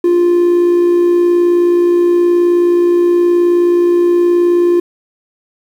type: tone with amplitude modulation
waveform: triangle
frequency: 349.2 Hz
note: F4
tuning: in tune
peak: -3 dBFS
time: 0.04-4.8 s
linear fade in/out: 5 ms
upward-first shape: sine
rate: 59 Hz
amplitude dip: 40%
effects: tanh soft clip ceiling -1 dBFS + 7-bit